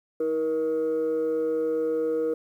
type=tone pair together; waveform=sine; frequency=319 / 474.7 Hz; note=D#4 / A#4; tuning=+43 / +31 cents; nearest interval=perfect fifth; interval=688 cents; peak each=-28 / -22 dBFS; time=0.2-2.34 s; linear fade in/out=5 ms; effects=tanh soft clip ceiling -20 dBFS + 10-bit